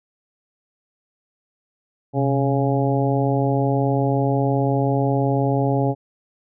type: harmonic tone with a mistuned harmonic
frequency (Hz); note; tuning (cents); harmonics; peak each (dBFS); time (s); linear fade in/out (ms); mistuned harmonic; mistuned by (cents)
138.59; C#3; 0; 1 / 2 / 3 / 4 / 5 / 6; -20 / -23 / -25 / -26 / -27 / -28; 2.13-5.95; 50; 1; -90
effects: none